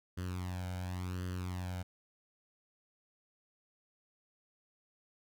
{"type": "tone with flanger", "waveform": "sawtooth", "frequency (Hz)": 90.9, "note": "F#2", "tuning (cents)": -30, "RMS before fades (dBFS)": -39, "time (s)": [0.17, 1.83], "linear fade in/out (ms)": 10, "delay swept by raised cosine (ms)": [0.64, 1.34], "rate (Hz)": 0.92, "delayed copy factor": 0.75, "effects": []}